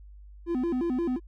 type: tone with vibrato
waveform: triangle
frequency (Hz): 293.7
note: D4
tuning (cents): 0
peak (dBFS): -23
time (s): 0.46-1.2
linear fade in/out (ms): 50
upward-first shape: square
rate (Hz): 5.7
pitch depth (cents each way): 260
effects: added 50 Hz sine -45 dBFS peak until 1.27 s